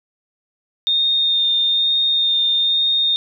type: tone with vibrato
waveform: sine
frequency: 3657 Hz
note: A#7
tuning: 34 cents flat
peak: -14 dBFS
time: 0.87-3.16 s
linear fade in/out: 0 ms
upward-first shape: sine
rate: 1.1 Hz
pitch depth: 13 cents each way
effects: 9-bit